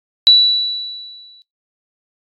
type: tone with exponential decay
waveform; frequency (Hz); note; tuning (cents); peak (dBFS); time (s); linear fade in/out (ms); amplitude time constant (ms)
sine; 3942; B7; -4; -3; 0.27-1.42; 0; 250
effects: noise-tail reverb RT60 0.2 s tail -25 dB re dry + AAC 48 kbps